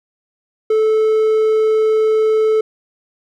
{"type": "tone", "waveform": "triangle", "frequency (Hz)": 436.4, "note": "A4", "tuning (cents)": -14, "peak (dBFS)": -9, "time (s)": [0.7, 2.61], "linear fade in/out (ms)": 5, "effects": []}